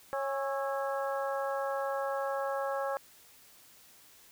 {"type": "harmonic tone with a mistuned harmonic", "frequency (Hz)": 274.5, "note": "C#4", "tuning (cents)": -17, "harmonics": [2, 3, 4, 5, 6], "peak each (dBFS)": [-33, -37, -39, -41, -43], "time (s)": [0.13, 2.97], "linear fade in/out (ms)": 0, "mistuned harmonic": 5, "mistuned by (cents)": -58, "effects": ["white hiss -58 dBFS RMS until 4.31 s"]}